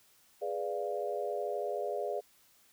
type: chord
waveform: sine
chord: G# diminished seventh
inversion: none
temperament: equal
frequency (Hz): 415.3 / 493.9 / 587.3 / 698.5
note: G#4 / B4 / D5 / F5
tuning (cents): 0 / 0 / 0 / 0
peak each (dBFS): -37 / -39 / -37 / -39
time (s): 0.41-2.21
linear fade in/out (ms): 20
effects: white hiss -65 dBFS RMS until 2.72 s